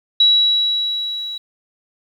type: tone with level ramp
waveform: sine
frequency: 3900 Hz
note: B7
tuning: 23 cents flat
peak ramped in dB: -8 to -25 dBFS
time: 0.2-1.38 s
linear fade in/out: 5 ms
effects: 8-bit